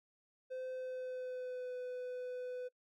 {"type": "tone with pitch glide", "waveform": "triangle", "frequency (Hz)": [514, 500.2], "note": ["C5", "B4"], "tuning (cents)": [-31, 22], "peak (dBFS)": -38, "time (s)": [0.5, 2.69], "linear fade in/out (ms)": 20, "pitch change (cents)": -47, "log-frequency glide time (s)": [0.71, 1.75], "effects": ["noise-tail reverb RT60 0.1 s tail -25 dB re dry"]}